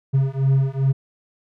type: beating tone pair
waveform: triangle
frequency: 133.9 / 136.4 Hz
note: C3 / C#3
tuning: +40 / -28 cents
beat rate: 2.5 Hz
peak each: -17 dBFS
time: 0.13-0.93 s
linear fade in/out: 20 ms
effects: none